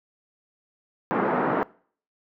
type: band-pass noise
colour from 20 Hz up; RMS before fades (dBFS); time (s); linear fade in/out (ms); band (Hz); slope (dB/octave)
pink; -24; 1.11-1.63; 0; 200 to 1500; 24
effects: noise-tail reverb RT60 0.5 s tail -23 dB re dry